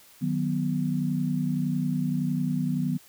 sine chord, B major, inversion first, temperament just, 154.34 / 185.21 / 246.9 Hz, D#3 / F#3 / B3, -14 / +2 / 0 cents, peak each -28 / -29 / -28 dBFS, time 0.21-2.98 s, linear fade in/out 20 ms, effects white hiss -54 dBFS RMS until 3.08 s

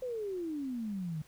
sine exponential sweep, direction down, 522 to 149.2 Hz, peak -34 dBFS, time 0.02-1.22 s, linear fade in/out 5 ms, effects pink hiss -61 dBFS RMS until 1.27 s

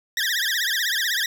20% pulse tone with vibrato, 1760 Hz, A6, in tune, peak -16 dBFS, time 0.17-1.26 s, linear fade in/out 2 ms, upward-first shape triangle, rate 16 Hz, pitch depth 220 cents each way, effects none

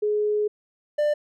sine / triangle tone pair in turn, 420.2 / 594.3 Hz, G#4 / D5, +20 / +20 cents, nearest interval tritone, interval 600 cents, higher second, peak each -20 / -17 dBFS, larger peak second, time 0.02-0.48 / 0.98-1.14 s, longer first, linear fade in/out 10 ms, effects none

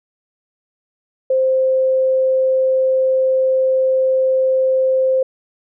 sine tone, 523 Hz, C5, 1 cent flat, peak -12 dBFS, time 1.3-5.23 s, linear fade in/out 5 ms, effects none

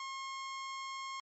sawtooth tone, 1076 Hz, C6, 48 cents sharp, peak -36 dBFS, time 0-1.2 s, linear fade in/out 2 ms, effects MP3 32 kbps

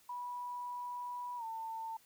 sine tone with pitch glide, 979 to 897.7 Hz, B5 to A5, -15 to +34 cents, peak -39 dBFS, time 0.09-1.97 s, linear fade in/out 5 ms, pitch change -151 cents, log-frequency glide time 1.37-1.44 s, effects white hiss -66 dBFS RMS until 2.05 s

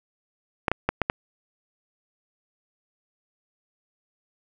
clicks, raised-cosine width 0.5 ms, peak -6 dBFS, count 5, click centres 0.682 / 0.716 / 0.89 / 1.017 / 1.099 s, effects none

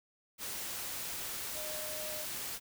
sine tone in noise, 614 Hz, D#5, 23 cents flat, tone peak -44 dBFS, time 1.53-2.27 s, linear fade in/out 50 ms, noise white, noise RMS -40 dBFS, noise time 0.38-2.6 s, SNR -7 dB, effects none

